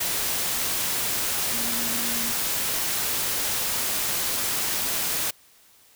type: tone in noise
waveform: sine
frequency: 233.1 Hz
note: A#3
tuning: in tune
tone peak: -35 dBFS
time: 1.53-2.32 s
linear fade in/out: 10 ms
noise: white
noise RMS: -26 dBFS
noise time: 0-5.31 s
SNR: -12 dB
effects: white hiss -56 dBFS RMS until 5.95 s